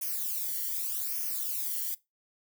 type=noise with flanger; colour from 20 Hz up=violet; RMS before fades=-33 dBFS; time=0.01-1.95 s; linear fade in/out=10 ms; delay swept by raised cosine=0.25 to 0.8 ms; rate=0.84 Hz; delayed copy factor=-0.95; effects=noise-tail reverb RT60 0.2 s tail -20 dB re dry